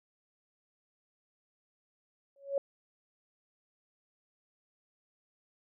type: tone with exponential growth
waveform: sine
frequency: 556 Hz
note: C#5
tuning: 5 cents sharp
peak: -24 dBFS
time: 2.36-2.58 s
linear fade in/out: 2 ms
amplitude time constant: 46 ms
effects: none